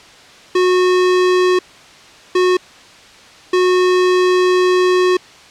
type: tone bursts at uneven times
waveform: square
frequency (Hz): 365.2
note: F#4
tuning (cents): -23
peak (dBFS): -11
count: 3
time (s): 0.55-1.59 / 2.35-2.57 / 3.53-5.17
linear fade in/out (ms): 5
effects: white hiss -41 dBFS RMS until 5.5 s + low-pass 5000 Hz 12 dB/octave